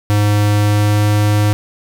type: tone with pitch glide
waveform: square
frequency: 103.83 to 104.49 Hz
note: G#2 to G#2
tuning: 0 to +11 cents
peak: -11 dBFS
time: 0.1-1.53 s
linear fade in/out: 0 ms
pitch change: +11 cents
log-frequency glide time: 0.54-1.04 s
effects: none